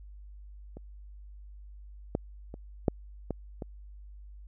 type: clicks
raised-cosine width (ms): 2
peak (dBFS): -30 / -14 / -28 / -10 / -18 / -23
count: 6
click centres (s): 0.77 / 2.151 / 2.541 / 2.882 / 3.307 / 3.622
effects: added 50 Hz sine -45 dBFS peak until 4.47 s